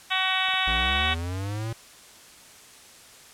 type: harmonic tone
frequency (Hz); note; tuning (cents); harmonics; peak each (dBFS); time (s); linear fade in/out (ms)
376.3; F#4; +29; 2 / 3 / 4 / 5 / 6 / 7 / 8 / 9 / 10; -31 / -31 / -31 / -31 / -31 / -31 / -31 / -31 / -31; 0.1-1.15; 20
type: clicks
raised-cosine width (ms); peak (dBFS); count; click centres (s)
1; -33; 2; 0.486 / 0.54
type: linear sweep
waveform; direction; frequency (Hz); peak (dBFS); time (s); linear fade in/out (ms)
square; up; 53.7 to 115.4; -29; 0.67-1.73; 5
effects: white hiss -49 dBFS RMS until 3.33 s + low-pass 10000 Hz 12 dB/octave